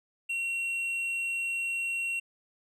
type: tone with tanh clipping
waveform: sine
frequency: 2735 Hz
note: F7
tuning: 37 cents flat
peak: -30 dBFS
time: 0.29-2.2 s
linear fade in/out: 10 ms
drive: 5 dB
effects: none